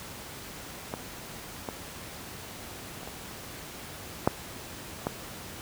clicks, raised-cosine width 1 ms, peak -17 / -18 / -27 / -25 / -6 / -13 dBFS, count 6, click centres 0.939 / 1.688 / 3.032 / 3.075 / 4.275 / 5.069 s, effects pink hiss -42 dBFS RMS until 5.61 s + high-pass 60 Hz 12 dB/octave

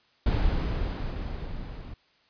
brown noise with level ramp, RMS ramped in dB -23 to -40 dBFS, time 0.26-1.94 s, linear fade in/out 5 ms, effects white hiss -64 dBFS RMS until 2.29 s + resampled to 11025 Hz

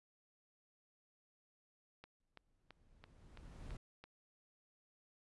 click train, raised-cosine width 0.3 ms, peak -38 dBFS, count 7, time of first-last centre 2.04-4.04 s, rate 3 Hz
brown noise with exponential growth, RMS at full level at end -47 dBFS, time 2.2-3.77 s, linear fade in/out 5 ms, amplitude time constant 340 ms
effects resampled to 24000 Hz

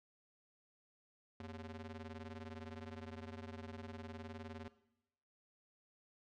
sawtooth ring-modulated tone, 160 Hz, D#3, 49 cents sharp, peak -40 dBFS, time 1.4-4.68 s, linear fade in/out 2 ms, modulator 70.2 Hz, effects noise-tail reverb RT60 0.9 s tail -17 dB re dry + low-pass 4000 Hz 12 dB/octave

